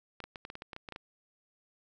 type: clicks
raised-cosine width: 0.3 ms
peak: -26 dBFS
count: 12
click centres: 0.203 / 0.24 / 0.358 / 0.451 / 0.501 / 0.554 / 0.621 / 0.732 / 0.764 / 0.888 / 0.923 / 0.961 s
effects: none